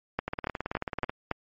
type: two click trains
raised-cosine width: 0.5 ms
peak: -16 / -12 dBFS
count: 16 / 5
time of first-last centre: 0.28-1.095 / 0.19-1.314 s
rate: 18.4 / 3.56 Hz
effects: MP3 32 kbps